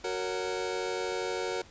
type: chord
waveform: sawtooth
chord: F# major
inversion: none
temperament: just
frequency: 370 / 462.5 / 555 Hz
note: F#4 / A#4 / C#5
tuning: 0 / -14 / +2 cents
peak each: -30 / -30 / -34 dBFS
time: 0.04-1.62 s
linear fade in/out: 5 ms
effects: pink hiss -54 dBFS RMS until 1.7 s + resampled to 16000 Hz